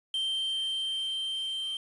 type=tone with level ramp; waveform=triangle; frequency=3136 Hz; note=G7; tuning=in tune; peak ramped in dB=-26 to -30 dBFS; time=0.14-1.77 s; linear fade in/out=2 ms; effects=resampled to 24000 Hz + 9-bit